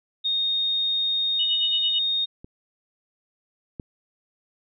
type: tone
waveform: sine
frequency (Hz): 3700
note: A#7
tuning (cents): -14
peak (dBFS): -21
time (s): 0.24-2.26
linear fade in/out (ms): 20
type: tone with tremolo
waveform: sine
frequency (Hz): 2951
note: F#7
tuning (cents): -5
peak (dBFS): -22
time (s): 1.39-1.99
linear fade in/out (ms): 5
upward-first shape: sine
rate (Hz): 9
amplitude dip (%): 90
type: clicks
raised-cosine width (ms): 3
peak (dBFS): -28 / -20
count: 2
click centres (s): 2.445 / 3.798
effects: none